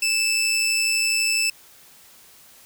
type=tone with amplitude modulation; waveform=20% pulse; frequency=2637 Hz; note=E7; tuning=in tune; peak=-13 dBFS; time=0.02-1.5 s; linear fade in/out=5 ms; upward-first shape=sine; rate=112 Hz; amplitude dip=35%; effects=white hiss -50 dBFS RMS until 2.65 s